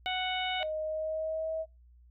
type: harmonic tone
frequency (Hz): 740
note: F#5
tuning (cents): 0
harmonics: 1 / 2 / 3 / 4 / 5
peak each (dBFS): -33 / -40 / -37 / -36 / -39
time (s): 0.06-0.63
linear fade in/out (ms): 0
type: tone with pitch glide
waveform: sine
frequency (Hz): 622.3 to 640.9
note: D#5 to E5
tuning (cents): 0 to -49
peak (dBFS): -31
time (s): 0.59-1.66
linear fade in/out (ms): 50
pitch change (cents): +51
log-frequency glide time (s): 0.83-1.51
effects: noise-tail reverb RT60 0.2 s tail -20 dB re dry + added 60 Hz sine -55 dBFS peak until 2.1 s